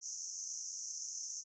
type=band-pass noise; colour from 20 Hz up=pink; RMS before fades=-44 dBFS; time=0.01-1.44 s; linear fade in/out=50 ms; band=5700 to 6600 Hz; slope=96 dB/octave; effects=none